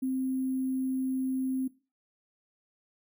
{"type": "tone with sample-and-hold", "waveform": "sine", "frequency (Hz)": 261.6, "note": "C4", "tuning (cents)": 0, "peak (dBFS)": -27, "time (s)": [0.02, 1.68], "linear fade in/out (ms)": 10, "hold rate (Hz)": 11025, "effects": ["noise-tail reverb RT60 0.3 s tail -18 dB re dry"]}